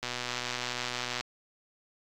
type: click train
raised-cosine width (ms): 0.2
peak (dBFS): -16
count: 146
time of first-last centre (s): 0.03-1.209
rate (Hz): 123
effects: AAC 64 kbps